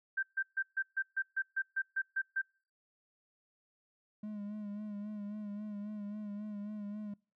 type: tone bursts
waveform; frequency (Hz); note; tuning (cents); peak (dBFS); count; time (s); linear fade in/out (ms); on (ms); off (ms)
sine; 1568; G6; 0; -30; 12; 0.17-2.418; 10; 59; 140
type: tone with vibrato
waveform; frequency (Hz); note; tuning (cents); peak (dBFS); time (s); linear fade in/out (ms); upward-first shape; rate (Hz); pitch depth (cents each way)
triangle; 207.9; G#3; +2; -37; 4.23-7.14; 5; sine; 3.7; 43
effects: noise-tail reverb RT60 0.4 s tail -26 dB re dry